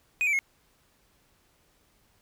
triangle tone with pitch steps, 2489 / 2322 / 2167 Hz, D#7 / D7 / C#7, 0 / -20 / -40 cents, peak -21 dBFS, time 0.21-0.39 s, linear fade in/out 0 ms, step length 60 ms, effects pink hiss -66 dBFS RMS until 2.21 s

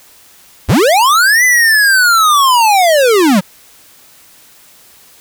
square linear two-way sweep, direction up then down, 48.16 to 2027 to 170.9 Hz, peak -7 dBFS, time 0.68-3.41 s, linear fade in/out 20 ms, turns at 1.44 s, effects white hiss -43 dBFS RMS until 5.2 s

